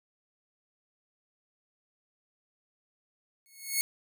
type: tone with exponential growth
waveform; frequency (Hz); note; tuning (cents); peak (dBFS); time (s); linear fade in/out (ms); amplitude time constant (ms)
5% pulse; 2192; C#7; -20; -13; 3.46-3.81; 0; 76
effects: none